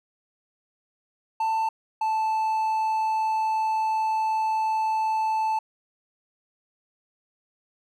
triangle tone pair in turn, 888 / 877.3 Hz, A5 / A5, +16 / -5 cents, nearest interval unison, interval 21 cents, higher first, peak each -20 dBFS, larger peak neither, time 1.4-1.69 / 2.01-5.59 s, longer second, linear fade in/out 5 ms, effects none

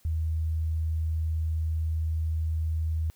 sine tone, 79.8 Hz, D#2, 44 cents sharp, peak -25 dBFS, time 0.05-3.1 s, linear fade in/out 0 ms, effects white hiss -63 dBFS RMS until 3.15 s

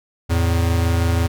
square tone pair together, 84.04 / 110 Hz, E2 / A2, +34 / 0 cents, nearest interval perfect fourth, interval 466 cents, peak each -17 / -23 dBFS, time 0.29-1.28 s, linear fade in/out 20 ms, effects none

